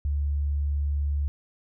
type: tone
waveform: sine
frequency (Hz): 72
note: D2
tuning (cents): -34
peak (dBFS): -23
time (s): 0.05-1.28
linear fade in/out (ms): 0
effects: none